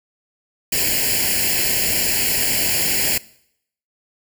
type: noise with comb filter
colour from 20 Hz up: white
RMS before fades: -19 dBFS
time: 0.72-3.18 s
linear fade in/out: 5 ms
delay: 0.41 ms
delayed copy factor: +0.95
effects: noise-tail reverb RT60 0.7 s tail -21 dB re dry